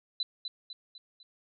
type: tone with echo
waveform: sine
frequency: 3998 Hz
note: B7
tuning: 20 cents sharp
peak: -28 dBFS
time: 0.2-0.23 s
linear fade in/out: 2 ms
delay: 250 ms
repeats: 4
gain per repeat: -6 dB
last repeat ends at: 1.23 s
effects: none